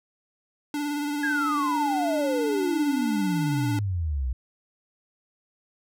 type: tone with vibrato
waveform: square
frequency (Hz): 292.1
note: D4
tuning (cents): -9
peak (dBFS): -27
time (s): 0.74-3.79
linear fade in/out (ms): 2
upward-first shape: sine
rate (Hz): 18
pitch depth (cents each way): 29
type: exponential sweep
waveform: sine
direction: down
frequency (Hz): 1678 to 59.5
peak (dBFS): -24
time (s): 1.23-4.33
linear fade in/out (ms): 5
effects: none